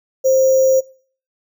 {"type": "tone with sample-and-hold", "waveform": "sine", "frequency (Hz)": 527, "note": "C5", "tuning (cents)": 12, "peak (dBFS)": -10, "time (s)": [0.24, 0.81], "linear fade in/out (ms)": 20, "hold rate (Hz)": 6300, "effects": ["noise-tail reverb RT60 0.5 s tail -23 dB re dry"]}